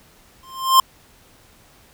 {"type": "tone with exponential growth", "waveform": "square", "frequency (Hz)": 1052, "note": "C6", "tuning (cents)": 9, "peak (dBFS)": -7, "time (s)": [0.43, 0.8], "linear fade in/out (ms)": 2, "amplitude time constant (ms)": 80, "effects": ["pink hiss -52 dBFS RMS until 1.93 s"]}